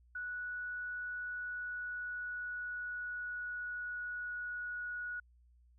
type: tone with pitch glide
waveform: sine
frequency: 1472 to 1460.1 Hz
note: F#6 to F#6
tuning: -9 to -23 cents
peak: -38 dBFS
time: 0.15-5.2 s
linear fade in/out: 5 ms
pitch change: -14 cents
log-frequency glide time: 1.18-4.93 s
effects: added 60 Hz sine -62 dBFS peak until 5.78 s